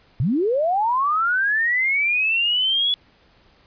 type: linear sweep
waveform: sine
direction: up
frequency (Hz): 103.83 to 3415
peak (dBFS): -17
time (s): 0.2-2.94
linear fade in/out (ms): 0
effects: pink hiss -56 dBFS RMS until 3.66 s + resampled to 11025 Hz